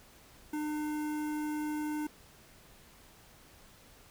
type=tone with notch filter; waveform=square; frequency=302 Hz; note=D4; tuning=48 cents sharp; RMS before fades=-35 dBFS; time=0.53-2.07 s; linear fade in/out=5 ms; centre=4000 Hz; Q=0.64; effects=pink hiss -58 dBFS RMS until 4.1 s